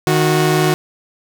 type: tone pair together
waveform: sawtooth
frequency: 154.3 / 367 Hz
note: D#3 / F#4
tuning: -14 / -14 cents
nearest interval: octave + minor third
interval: 1500 cents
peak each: -11 dBFS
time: 0.07-0.74 s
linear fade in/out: 0 ms
effects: none